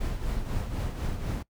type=noise with tremolo; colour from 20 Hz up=brown; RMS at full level=-28 dBFS; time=0-1.43 s; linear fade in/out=10 ms; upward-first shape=triangle; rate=4 Hz; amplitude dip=60%; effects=noise-tail reverb RT60 0.1 s tail -21 dB re dry